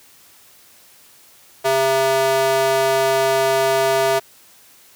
square tone with high-pass filter, 133.6 Hz, C3, 36 cents sharp, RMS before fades -17 dBFS, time 1.64-4.2 s, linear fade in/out 20 ms, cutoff 550 Hz, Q 3, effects white hiss -49 dBFS RMS until 4.95 s + high-pass 60 Hz 12 dB/octave

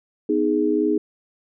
sine chord, G# minor, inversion first, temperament just, 249.2 / 311.5 / 415.3 Hz, B3 / D#4 / G#4, +16 / +2 / 0 cents, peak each -25 / -20 / -21 dBFS, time 0.29-0.98 s, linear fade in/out 5 ms, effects none

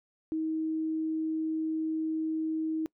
sine tone, 317.2 Hz, D#4, 33 cents sharp, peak -28 dBFS, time 0.32-2.86 s, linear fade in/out 0 ms, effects noise-tail reverb RT60 0.1 s tail -24 dB re dry

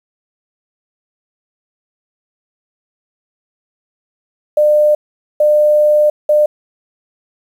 sine tone bursts at uneven times, 600 Hz, D5, 37 cents sharp, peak -7 dBFS, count 3, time 4.57-4.95 / 5.4-6.1 / 6.29-6.46 s, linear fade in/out 5 ms, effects 7-bit

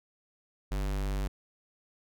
square tone, 49 Hz, G1, in tune, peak -30 dBFS, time 0.71-1.28 s, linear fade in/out 10 ms, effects none

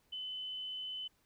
sine tone, 3025 Hz, F#7, 38 cents sharp, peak -39 dBFS, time 0.12-1.08 s, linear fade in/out 10 ms, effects pink hiss -73 dBFS RMS until 1.25 s

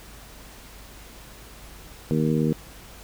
harmonic tone, 77.78 Hz, D#2, in tune, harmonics 2 / 3 / 4 / 5 / 6, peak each -23 / -24 / -28 / -31 / -29 dBFS, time 2.11-2.53 s, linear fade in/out 0 ms, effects added 50 Hz sine -47 dBFS peak until 3.03 s + pink hiss -46 dBFS RMS until 3.03 s

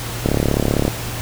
click train, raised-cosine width 2 ms, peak -3 dBFS, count 23, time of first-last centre 0.26-0.88 s, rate 35.5 Hz, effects added 116 Hz sine -28 dBFS peak until 1.21 s + pink hiss -28 dBFS RMS until 1.21 s

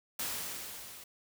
white noise with level ramp, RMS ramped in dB -35 to -50 dBFS, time 0.19-1.04 s, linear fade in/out 5 ms, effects none

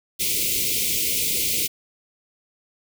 white band-stop noise, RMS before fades -23 dBFS, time 0.19-1.68 s, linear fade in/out 20 ms, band 520 to 2100 Hz, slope 96 dB/octave, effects none

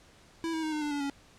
square tone with pitch steps, 329.6 / 320.8 / 312.2 / 303.8 / 295.7 / 287.8 / 280.1 Hz, E4 / E4 / D#4 / D#4 / D4 / D4 / C#4, 0 / -47 / +6 / -41 / +12 / -35 / +18 cents, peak -31 dBFS, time 0.44-1.098 s, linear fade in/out 0 ms, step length 94 ms, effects pink hiss -58 dBFS RMS until 1.38 s + low-pass 8000 Hz 12 dB/octave

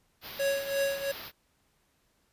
white band-stop noise, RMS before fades -40 dBFS, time 0.21-1.32 s, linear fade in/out 50 ms, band 5100 to 13000 Hz, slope 48 dB/octave
square tone with tremolo, 554.4 Hz, C#5, in tune, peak -25 dBFS, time 0.39-1.12 s, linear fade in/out 10 ms, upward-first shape triangle, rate 2.9 Hz, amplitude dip 80%
effects pink hiss -71 dBFS RMS until 2.32 s + resampled to 32000 Hz

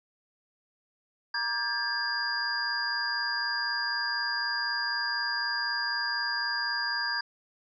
sine tone cluster, 942 / 1176 / 1606 / 1730 / 4823 Hz, A#5 / D6 / G6 / A6 / D8, +18 / +2 / +41 / -30 / +45 cents, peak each -37 / -40 / -31 / -37 / -32 dBFS, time 1.34-7.21 s, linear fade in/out 5 ms, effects none

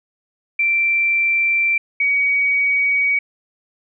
sine tone pair in turn, 2349 / 2258 Hz, D7 / C#7, 0 / +31 cents, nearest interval minor second, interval 69 cents, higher first, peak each -14 dBFS, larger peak neither, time 0.59-1.78 / 2-3.19 s, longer neither, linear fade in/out 5 ms, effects none

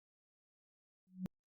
sine tone with exponential growth, 185 Hz, F#3, in tune, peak -33 dBFS, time 1.07-1.26 s, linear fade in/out 0 ms, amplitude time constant 40 ms, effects tanh soft clip ceiling -29 dBFS + Opus 48 kbps

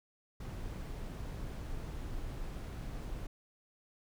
brown noise, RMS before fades -41 dBFS, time 0.4-3.27 s, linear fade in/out 5 ms, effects none

